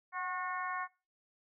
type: harmonic tone with a mistuned harmonic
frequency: 363 Hz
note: F#4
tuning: 33 cents flat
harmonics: 2 / 3 / 4 / 5 / 6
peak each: -42 / -38 / -43 / -43 / -47 dBFS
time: 0.12-0.88 s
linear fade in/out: 50 ms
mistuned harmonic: 2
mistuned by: +37 cents
effects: noise-tail reverb RT60 0.3 s tail -21 dB re dry